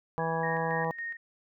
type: harmonic tone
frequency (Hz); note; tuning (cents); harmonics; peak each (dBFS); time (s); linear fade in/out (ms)
163.5; E3; -14; 1 / 2 / 3 / 4 / 5 / 6 / 7; -34 / -45 / -33 / -38 / -34 / -35 / -42; 0.18-0.91; 0
type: tone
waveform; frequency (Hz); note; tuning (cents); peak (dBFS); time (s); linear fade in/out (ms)
sine; 1661.2; G#6; 0; -38; 0.19-0.84; 5
type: tone with tremolo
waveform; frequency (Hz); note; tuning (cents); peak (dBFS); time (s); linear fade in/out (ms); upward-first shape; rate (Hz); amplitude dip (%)
sine; 1854; A#6; -10; -33; 0.43-1.17; 5; square; 3.6; 60
effects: none